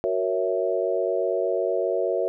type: chord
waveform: sine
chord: F# dominant seventh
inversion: none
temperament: equal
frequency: 370 / 466.2 / 554.4 / 659.3 Hz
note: F#4 / A#4 / C#5 / E5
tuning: 0 / 0 / 0 / 0 cents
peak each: -27 dBFS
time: 0.04-2.28 s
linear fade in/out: 0 ms
effects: none